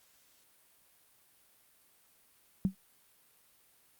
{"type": "tone with exponential decay", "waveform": "sine", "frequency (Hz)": 190.9, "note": "G3", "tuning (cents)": -46, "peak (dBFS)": -21, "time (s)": [2.65, 2.75], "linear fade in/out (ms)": 0, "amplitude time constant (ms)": 20, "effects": ["white hiss -66 dBFS RMS until 3.99 s", "Opus 48 kbps"]}